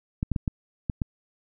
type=clicks; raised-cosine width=5 ms; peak=-13 dBFS; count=6; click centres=0.229 / 0.317 / 0.362 / 0.478 / 0.898 / 1.018 s; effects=none